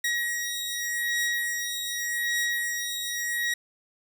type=beating tone pair; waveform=sawtooth; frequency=1900 / 1900.85 Hz; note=A#6 / A#6; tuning=+33 / +33 cents; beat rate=0.85 Hz; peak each=-25 / -28 dBFS; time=0.04-3.54 s; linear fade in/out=5 ms; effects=none